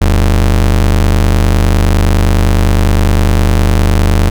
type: ring-modulated tone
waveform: square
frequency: 62.5 Hz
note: B1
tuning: 21 cents sharp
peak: -4 dBFS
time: 0.01-4.3 s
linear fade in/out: 10 ms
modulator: 24.9 Hz
effects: none